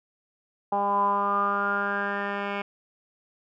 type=tone with low-pass filter sweep; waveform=10% pulse; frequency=201.2 Hz; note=G3; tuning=45 cents sharp; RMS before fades=-26 dBFS; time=0.72-2.62 s; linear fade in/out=5 ms; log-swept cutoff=870 to 2200 Hz; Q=8.7; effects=none